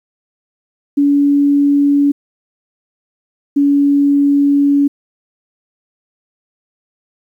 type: tone pair in turn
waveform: sine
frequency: 284.8 / 283.6 Hz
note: C#4 / C#4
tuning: +47 / +40 cents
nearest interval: unison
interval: 7 cents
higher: first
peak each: -8 dBFS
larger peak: neither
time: 0.97-2.12 / 3.56-4.88 s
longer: second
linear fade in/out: 10 ms
effects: 8-bit